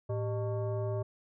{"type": "tone with frequency modulation", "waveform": "sine", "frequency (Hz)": 110, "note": "A2", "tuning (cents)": 0, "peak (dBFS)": -30, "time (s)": [0.09, 1.03], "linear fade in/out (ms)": 10, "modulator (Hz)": 502, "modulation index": 0.95, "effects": []}